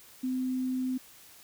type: tone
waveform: sine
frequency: 256.7 Hz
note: C4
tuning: 33 cents flat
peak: -28 dBFS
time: 0.23-0.98 s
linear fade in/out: 10 ms
effects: white hiss -54 dBFS RMS until 1.43 s